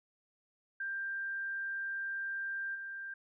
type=tone with level steps; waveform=sine; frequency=1585 Hz; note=G6; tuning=19 cents sharp; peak=-35 / -40 dBFS; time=0.8-3.14 s; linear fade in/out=5 ms; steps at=2.74 s; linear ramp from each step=20 ms; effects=none